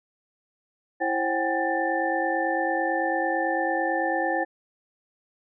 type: tone cluster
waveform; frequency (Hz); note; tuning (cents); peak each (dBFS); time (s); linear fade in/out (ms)
sine; 332 / 534 / 758 / 807 / 1773; E4 / C5 / F#5 / G#5 / A6; +12 / +35 / +42 / -50 / +13; -29; 1-4.45; 20
effects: none